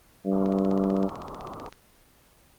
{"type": "harmonic tone", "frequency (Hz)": 96.9, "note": "G2", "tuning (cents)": -20, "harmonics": [2, 3, 4, 5, 6, 7], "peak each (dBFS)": [-24, -28, -30, -32, -34, -35], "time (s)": [0.24, 1.1], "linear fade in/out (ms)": 50}
{"type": "low-pass noise", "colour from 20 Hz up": "white", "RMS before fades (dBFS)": -38, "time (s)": [0.31, 1.7], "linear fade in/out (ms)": 20, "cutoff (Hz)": 1300, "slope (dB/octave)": 96}
{"type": "click train", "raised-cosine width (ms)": 0.2, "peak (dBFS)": -26, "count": 21, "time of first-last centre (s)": [0.46, 1.726], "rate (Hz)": 15.8}
{"effects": ["pink hiss -58 dBFS RMS until 2.58 s", "Opus 24 kbps"]}